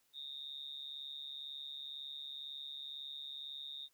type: tone with amplitude modulation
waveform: sine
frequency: 3689 Hz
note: A#7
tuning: 19 cents flat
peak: -40 dBFS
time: 0.13-3.89 s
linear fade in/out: 50 ms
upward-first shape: sine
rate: 142 Hz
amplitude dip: 85%
effects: white hiss -75 dBFS RMS until 3.93 s